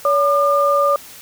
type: tone pair together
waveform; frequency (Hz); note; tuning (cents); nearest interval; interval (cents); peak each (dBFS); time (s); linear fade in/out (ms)
sine; 568.2 / 1204; C#5 / D6; +43 / +43; octave + minor second; 1300; -15; 0.05-0.96; 2
effects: white hiss -39 dBFS RMS until 1.21 s